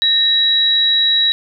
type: tone pair together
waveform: sine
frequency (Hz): 1826 / 3878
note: A#6 / B7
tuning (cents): -36 / -32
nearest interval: octave + minor second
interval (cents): 1304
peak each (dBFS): -23 / -11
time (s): 0.02-1.32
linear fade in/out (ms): 0
effects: none